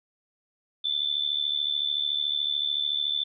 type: tone with amplitude modulation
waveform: sine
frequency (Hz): 3517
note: A7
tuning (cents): -1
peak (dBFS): -21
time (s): 0.84-3.24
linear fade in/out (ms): 10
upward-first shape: sine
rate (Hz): 73.7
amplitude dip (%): 80
effects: none